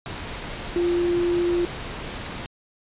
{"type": "tone in noise", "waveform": "sine", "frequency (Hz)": 348.2, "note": "F4", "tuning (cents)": -5, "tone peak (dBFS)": -19, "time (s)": [0.76, 1.65], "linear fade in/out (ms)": 0, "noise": "pink", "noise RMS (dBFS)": -33, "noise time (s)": [0.06, 2.46], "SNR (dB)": 11, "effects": ["resampled to 8000 Hz"]}